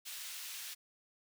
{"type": "high-pass noise", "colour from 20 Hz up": "pink", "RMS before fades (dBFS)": -45, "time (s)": [0.05, 0.75], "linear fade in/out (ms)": 20, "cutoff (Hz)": 2600, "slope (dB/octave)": 12, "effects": []}